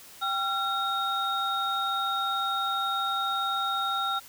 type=tone cluster; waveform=sine; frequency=786 / 1366 / 3723 Hz; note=G5 / F6 / A#7; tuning=+4 / -39 / -3 cents; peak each=-32 / -28 / -32 dBFS; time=0.21-4.2 s; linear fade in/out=20 ms; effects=white hiss -49 dBFS RMS until 4.28 s